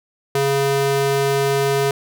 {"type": "tone with high-pass filter", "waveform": "square", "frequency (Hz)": 138.7, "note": "C#3", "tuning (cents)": 1, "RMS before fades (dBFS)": -18, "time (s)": [0.35, 1.91], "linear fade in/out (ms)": 2, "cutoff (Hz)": 290, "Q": 2.1, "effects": []}